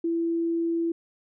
sine tone, 334.2 Hz, E4, 24 cents sharp, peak -23 dBFS, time 0.04-0.92 s, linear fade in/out 5 ms, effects none

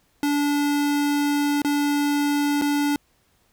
square tone with dropouts, 289.4 Hz, D4, 25 cents flat, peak -20 dBFS, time 0.23-2.96 s, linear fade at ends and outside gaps 1 ms, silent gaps 1.619-1.647 / 2.614-2.62 s, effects pink hiss -64 dBFS RMS until 3.52 s

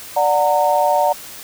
sine chord, D augmented, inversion none, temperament just, 587.3 / 734.2 / 917.7 Hz, D5 / F#5 / A#5, 0 / -14 / -27 cents, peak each -17 dBFS, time 0.16-1.13 s, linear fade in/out 10 ms, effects white hiss -35 dBFS RMS until 1.43 s

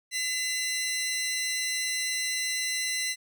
15% pulse tone pair together, 2023 / 2754 Hz, B6 / F7, +41 / -25 cents, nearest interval perfect fourth, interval 534 cents, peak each -22 / -29 dBFS, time 0.11-3.16 s, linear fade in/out 50 ms, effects none

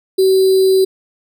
sine tone with sample-and-hold, 380 Hz, F#4, 46 cents sharp, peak -8 dBFS, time 0.18-0.85 s, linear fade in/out 10 ms, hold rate 4410 Hz, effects none

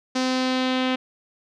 sawtooth tone with low-pass filter sweep, 257.2 Hz, C4, 30 cents flat, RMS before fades -23 dBFS, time 0.15-0.96 s, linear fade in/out 10 ms, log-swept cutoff 5400 to 3100 Hz, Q 2.3, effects none

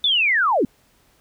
sine linear sweep, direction down, 3591 to 200.4 Hz, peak -15 dBFS, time 0.04-0.65 s, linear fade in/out 2 ms, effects pink hiss -59 dBFS RMS until 1.2 s

